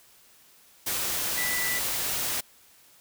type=tone in noise; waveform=sine; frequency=1978 Hz; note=B6; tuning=2 cents sharp; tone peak=-29 dBFS; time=1.37-1.79 s; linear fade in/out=10 ms; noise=white; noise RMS=-29 dBFS; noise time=0.86-2.41 s; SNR=-3 dB; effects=white hiss -57 dBFS RMS until 3 s